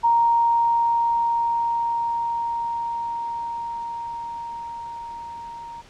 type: tone with level ramp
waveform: sine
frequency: 933 Hz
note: A#5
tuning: 1 cent sharp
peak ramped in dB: -14 to -34 dBFS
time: 0.03-5.82 s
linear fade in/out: 20 ms
effects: pink hiss -49 dBFS RMS until 5.89 s + low-pass 6000 Hz 12 dB/octave